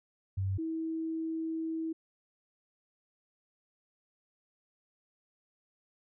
sine tone pair in turn, 96.3 / 323.2 Hz, G2 / E4, -30 / -34 cents, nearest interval octave + major sixth, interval 2096 cents, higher second, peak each -29 / -32 dBFS, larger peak first, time 0.37-0.58 / 0.58-1.93 s, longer second, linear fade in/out 10 ms, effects none

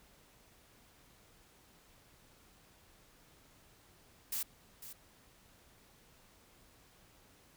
blue noise with echo, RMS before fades -37 dBFS, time 4.32-4.43 s, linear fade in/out 5 ms, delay 500 ms, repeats 1, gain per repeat -12 dB, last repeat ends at 4.93 s, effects pink hiss -64 dBFS RMS until 7.56 s

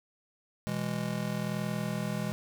square chord, E major, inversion second, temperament just, 123.61 / 164.81 / 206 Hz, B2 / E3 / G#3, +2 / 0 / -14 cents, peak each -38 / -36 / -35 dBFS, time 0.67-2.32 s, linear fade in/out 0 ms, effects none

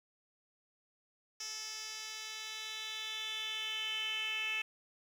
10% pulse tone with band-pass filter sweep, 436.5 Hz, A4, 14 cents flat, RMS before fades -40 dBFS, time 1.4-4.62 s, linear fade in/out 5 ms, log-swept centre 5200 to 2700 Hz, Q 6.2, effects 10-bit

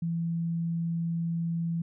sine tone, 167.4 Hz, E3, 27 cents sharp, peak -27 dBFS, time 0.02-1.82 s, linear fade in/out 5 ms, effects none

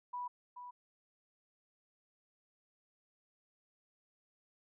sine tone with echo, 983 Hz, B5, 8 cents flat, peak -38 dBFS, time 0.13-0.28 s, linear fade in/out 10 ms, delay 430 ms, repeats 1, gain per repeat -8 dB, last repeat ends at 0.71 s, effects none

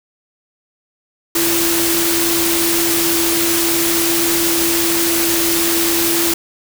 sine tone in noise, 336.5 Hz, E4, 36 cents sharp, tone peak -18 dBFS, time 1.35-6.34 s, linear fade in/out 5 ms, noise white, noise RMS -17 dBFS, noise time 1.35-6.34 s, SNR -4 dB, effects none

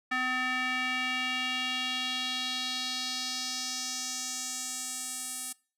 square tone with band-pass filter sweep, 254.9 Hz, C4, 45 cents flat, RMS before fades -33 dBFS, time 0.11-5.53 s, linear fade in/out 10 ms, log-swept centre 1800 to 9600 Hz, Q 2.4, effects noise-tail reverb RT60 0.4 s tail -24 dB re dry

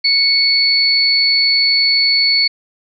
sine tone pair together, 2217 / 4434 Hz, C#7 / C#8, 0 / 0 cents, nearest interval octave, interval 1200 cents, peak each -17 / -11 dBFS, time 0.04-2.48 s, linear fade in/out 10 ms, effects none

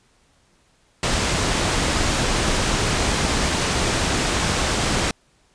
pink low-pass noise, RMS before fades -21 dBFS, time 1.03-5.11 s, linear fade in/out 2 ms, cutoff 9000 Hz, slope 24 dB/octave, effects pink hiss -60 dBFS RMS until 5.54 s + resampled to 22050 Hz

